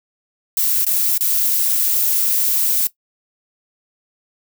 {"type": "noise with dropouts", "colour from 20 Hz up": "violet", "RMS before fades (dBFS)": -17, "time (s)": [0.57, 2.87], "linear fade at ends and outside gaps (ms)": 1, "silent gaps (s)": [[0.847, 0.866], [1.178, 1.208]], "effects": ["noise-tail reverb RT60 0.1 s tail -17 dB re dry"]}